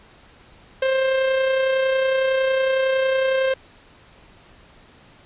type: tone with amplitude modulation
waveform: 45% pulse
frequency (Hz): 528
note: C5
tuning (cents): +16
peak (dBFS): -16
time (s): 0.82-3.54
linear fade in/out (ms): 5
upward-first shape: sine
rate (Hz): 30.9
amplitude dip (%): 30
effects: pink hiss -50 dBFS RMS until 5.25 s + resampled to 8000 Hz